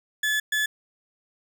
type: tone bursts at uneven times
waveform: 35% pulse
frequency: 1721 Hz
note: A6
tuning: 39 cents flat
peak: -20 dBFS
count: 2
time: 0.23-0.4 / 0.52-0.66 s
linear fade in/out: 5 ms
effects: none